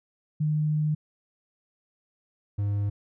sine / triangle tone pair in turn, 152.3 / 101.83 Hz, D#3 / G#2, -37 / -34 cents, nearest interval perfect fifth, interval 697 cents, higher first, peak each -22 dBFS, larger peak neither, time 0.4-0.95 / 2.58-2.9 s, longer first, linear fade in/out 10 ms, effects none

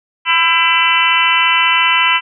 harmonic tone with a mistuned harmonic, 334.6 Hz, E4, 26 cents sharp, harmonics 3 / 4 / 5 / 6 / 7 / 8 / 9, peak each -16 / -19 / -22 / -17 / -18 / -16 / -17 dBFS, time 0.25-2.21 s, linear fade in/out 50 ms, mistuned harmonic 5, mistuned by -75 cents, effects none

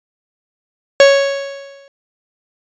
45% pulse tone with exponential decay, 554.4 Hz, C#5, in tune, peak -3 dBFS, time 1-1.88 s, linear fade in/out 1 ms, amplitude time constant 190 ms, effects resampled to 16000 Hz

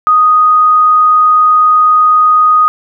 sine tone, 1244 Hz, D#6, 1 cent flat, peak -4 dBFS, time 0.07-2.68 s, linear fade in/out 0 ms, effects none

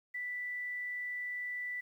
sine tone with quantisation, 1975.5 Hz, B6, in tune, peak -36 dBFS, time 0.14-1.81 s, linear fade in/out 10 ms, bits 11, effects none

